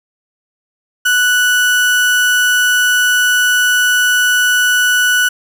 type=tone; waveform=35% pulse; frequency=1480 Hz; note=F#6; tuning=in tune; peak=-8 dBFS; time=1.05-5.29 s; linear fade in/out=10 ms; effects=none